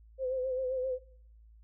sine tone with vibrato, 516 Hz, C5, 24 cents flat, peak -30 dBFS, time 0.18-0.99 s, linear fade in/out 50 ms, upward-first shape sine, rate 7.6 Hz, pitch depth 48 cents each way, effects noise-tail reverb RT60 0.6 s tail -21 dB re dry + added 55 Hz sine -54 dBFS peak until 1.63 s

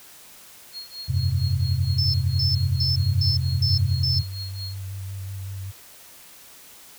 sine tone with tremolo, 4287 Hz, C8, 41 cents sharp, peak -31 dBFS, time 0.72-4.79 s, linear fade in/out 50 ms, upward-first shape triangle, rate 4.4 Hz, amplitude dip 100%
sine chord, F suspended second, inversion none, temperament just, 87.31 / 98.22 / 130.96 Hz, F2 / G2 / C3, 0 / +4 / +2 cents, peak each -24 dBFS, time 1.08-4.23 s, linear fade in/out 20 ms
sine tone bursts, 5274 Hz, E8, in tune, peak -22 dBFS, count 6, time 1.98-4.19 s, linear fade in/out 5 ms, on 160 ms, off 250 ms
sine tone with vibrato, 96.6 Hz, G2, 25 cents flat, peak -30 dBFS, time 2.64-5.72 s, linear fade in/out 20 ms, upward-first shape square, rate 5.3 Hz, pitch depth 20 cents each way
effects white hiss -47 dBFS RMS until 6.98 s

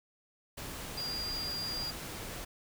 sine tone in noise, 4802 Hz, D8, 38 cents sharp, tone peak -35 dBFS, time 0.97-1.91 s, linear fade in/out 10 ms, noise pink, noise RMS -42 dBFS, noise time 0.57-2.45 s, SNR +4 dB, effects none

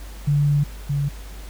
sine tone pair in turn, 145 / 142.1 Hz, D3 / C#3, -22 / +43 cents, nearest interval unison, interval 35 cents, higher first, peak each -15 / -19 dBFS, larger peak first, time 0.27-0.64 / 0.89-1.09 s, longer first, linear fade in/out 10 ms, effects added 50 Hz sine -34 dBFS peak until 1.49 s + pink hiss -44 dBFS RMS until 1.49 s

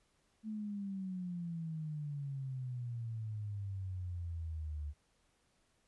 sine exponential sweep, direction down, 220 to 72.2 Hz, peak -38 dBFS, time 0.43-4.94 s, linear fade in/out 50 ms, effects pink hiss -75 dBFS RMS until 5.87 s + resampled to 24000 Hz

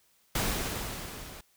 pink noise with level ramp, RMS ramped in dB -28 to -46 dBFS, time 0.35-1.41 s, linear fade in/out 5 ms, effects white hiss -67 dBFS RMS until 1.56 s

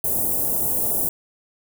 white band-stop noise, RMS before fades -22 dBFS, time 0.04-1.09 s, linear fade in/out 2 ms, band 710 to 9900 Hz, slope 24 dB/octave, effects none

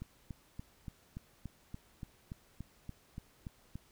click train, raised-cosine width 5 ms, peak -30 dBFS, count 14, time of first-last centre 0.02-3.756 s, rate 3.48 Hz, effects pink hiss -66 dBFS RMS until 3.91 s

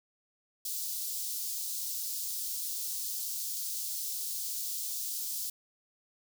white high-pass noise, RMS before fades -36 dBFS, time 0.65-5.5 s, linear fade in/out 5 ms, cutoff 4300 Hz, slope 24 dB/octave, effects none

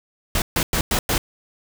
pink noise bursts at uneven times, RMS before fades -20 dBFS, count 5, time 0.35-0.42 / 0.56-0.63 / 0.73-0.81 / 0.91-0.99 / 1.09-1.18 s, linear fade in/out 2 ms, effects none

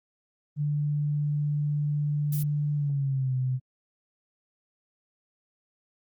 sine tone with pitch glide, 147.3 to 128.97 Hz, D3 to C3, +6 to -25 cents, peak -24 dBFS, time 0.56-3.6 s, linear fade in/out 50 ms, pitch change -231 cents, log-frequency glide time 2.75-3.34 s
violet noise, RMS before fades -36 dBFS, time 2.32-2.43 s, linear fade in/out 5 ms
effects Opus 32 kbps

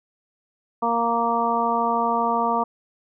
harmonic tone, 233.1 Hz, A#3, in tune, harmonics 1 / 2 / 3 / 4 / 5, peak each -28 / -28 / -25 / -23 / -25 dBFS, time 0.82-2.64 s, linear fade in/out 10 ms, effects none

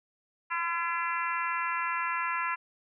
harmonic tone, 339.3 Hz, F4, 50 cents flat, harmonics 3 / 4 / 5 / 6 / 7 / 8, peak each -32 / -34 / -36 / -38 / -39 / -40 dBFS, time 0.5-2.56 s, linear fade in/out 20 ms, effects none

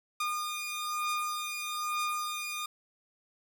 sawtooth beating tone pair, 1217 / 1218.1 Hz, D#6 / D#6, -39 / -37 cents, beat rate 1.1 Hz, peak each -30 / -33 dBFS, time 0.2-2.66 s, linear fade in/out 5 ms, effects none

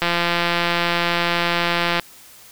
click train, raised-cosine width 0.3 ms, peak -3 dBFS, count 341, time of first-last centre 0.02-1.997 s, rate 172 Hz, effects white hiss -45 dBFS RMS until 2.51 s

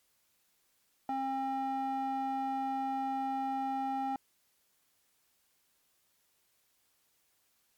square tone with band-pass filter, 267.8 Hz, C4, 40 cents sharp, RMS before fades -34 dBFS, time 1.09-4.16 s, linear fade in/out 2 ms, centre 670 Hz, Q 7.4, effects white hiss -73 dBFS RMS until 7.77 s + MP3 96 kbps

